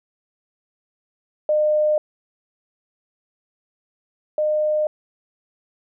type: tone pair in turn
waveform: sine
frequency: 607 / 609.4 Hz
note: D#5 / D#5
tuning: -43 / -36 cents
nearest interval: unison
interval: 7 cents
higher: second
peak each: -15 / -17 dBFS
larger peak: first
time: 1.49-1.98 / 4.38-4.87 s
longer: neither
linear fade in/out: 2 ms
effects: none